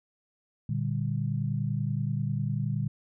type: chord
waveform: sine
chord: G minor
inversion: first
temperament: equal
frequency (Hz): 116.54 / 146.83 / 196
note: Bb2 / D3 / G3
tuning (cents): 0 / 0 / 0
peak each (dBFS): -30 / -30 / -34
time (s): 0.69-2.88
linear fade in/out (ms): 5
effects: none